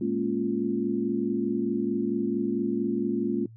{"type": "chord", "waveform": "sine", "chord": "Bb minor seventh", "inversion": "third", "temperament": "equal with one note detuned", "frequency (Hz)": [208.5, 233.1, 277.2, 349.2], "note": ["Ab3", "Bb3", "Db4", "F4"], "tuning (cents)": [7, 0, 0, 0], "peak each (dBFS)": [-30, -30, -30, -29], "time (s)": [0.01, 3.46], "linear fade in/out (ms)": 5, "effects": ["noise-tail reverb RT60 0.1 s tail -22 dB re dry", "added 113 Hz sine -45 dBFS peak until 3.56 s"]}